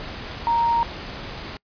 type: tone in noise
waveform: sine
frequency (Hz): 932.3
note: A#5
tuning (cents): 0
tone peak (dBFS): -17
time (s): 0.47-0.83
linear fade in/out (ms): 0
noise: pink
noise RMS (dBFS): -34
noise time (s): 0-1.57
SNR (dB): +14
effects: noise-tail reverb RT60 0.1 s tail -26 dB re dry + resampled to 11025 Hz